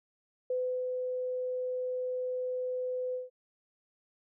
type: tone with ADSR envelope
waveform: sine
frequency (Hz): 505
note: B4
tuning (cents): +39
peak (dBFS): -28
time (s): 0.5-3.3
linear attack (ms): 4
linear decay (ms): 340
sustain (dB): -3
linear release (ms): 160
effects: none